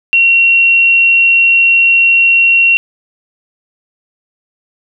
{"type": "tone", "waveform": "sine", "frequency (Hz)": 2737, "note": "F7", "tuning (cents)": -36, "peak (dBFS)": -5, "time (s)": [0.13, 2.77], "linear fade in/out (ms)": 0, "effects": []}